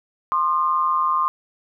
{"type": "tone pair together", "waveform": "sine", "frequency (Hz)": [1053.3, 1214], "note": ["C6", "D#6"], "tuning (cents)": [11, -43], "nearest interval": "major second", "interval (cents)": 246, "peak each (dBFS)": [-19, -21], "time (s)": [0.32, 1.28], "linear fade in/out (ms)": 0, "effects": []}